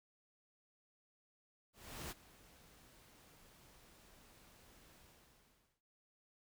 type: noise with ADSR envelope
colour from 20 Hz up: pink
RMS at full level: -45 dBFS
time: 1.73-5.82 s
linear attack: 380 ms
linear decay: 23 ms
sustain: -19 dB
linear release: 830 ms
effects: none